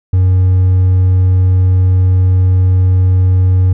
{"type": "tone with hard clipping", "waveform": "triangle", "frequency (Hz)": 92.5, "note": "F#2", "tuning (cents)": 0, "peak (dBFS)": -7, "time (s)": [0.13, 3.73], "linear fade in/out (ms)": 5, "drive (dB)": 5, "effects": []}